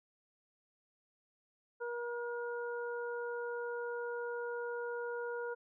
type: harmonic tone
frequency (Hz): 477.1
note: A#4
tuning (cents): +40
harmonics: 1 / 2 / 3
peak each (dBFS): -38 / -46 / -44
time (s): 1.8-5.55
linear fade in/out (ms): 20
effects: none